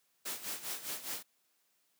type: noise with tremolo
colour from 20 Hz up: white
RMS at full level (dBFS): -38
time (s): 0.25-1.23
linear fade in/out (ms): 10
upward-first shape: sine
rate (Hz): 4.9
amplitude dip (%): 75
effects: white hiss -75 dBFS RMS until 1.99 s + high-pass 150 Hz 12 dB/octave